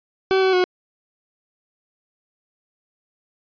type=tone with pitch steps; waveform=40% pulse; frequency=381.5 / 378.3 / 364.6 Hz; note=G4 / F#4 / F#4; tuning=-47 / +38 / -25 cents; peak=-14 dBFS; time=0.31-0.64 s; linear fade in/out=0 ms; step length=110 ms; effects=resampled to 11025 Hz